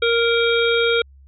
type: harmonic tone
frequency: 466.2 Hz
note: A#4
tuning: in tune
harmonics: 1 / 3 / 5 / 7 / 8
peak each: -17 / -22 / -24 / -25 / -26 dBFS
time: 0.02-1.02 s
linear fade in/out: 5 ms
effects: added 68 Hz sine -44 dBFS peak until 1.27 s